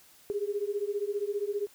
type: beating tone pair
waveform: sine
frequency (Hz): 401.5 / 416.5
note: G4 / G#4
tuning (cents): +41 / +5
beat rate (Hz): 15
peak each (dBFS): -32 / -32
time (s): 0.3-1.67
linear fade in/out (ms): 0
effects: white hiss -58 dBFS RMS until 1.74 s